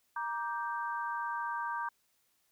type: chord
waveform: sine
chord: G minor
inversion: first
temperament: just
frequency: 940.8 / 1176 / 1568 Hz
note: Bb5 / D6 / G6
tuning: +16 / +2 / 0 cents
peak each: -36 / -39 / -39 dBFS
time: 0.16-1.89 s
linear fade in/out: 5 ms
effects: white hiss -74 dBFS RMS until 2.51 s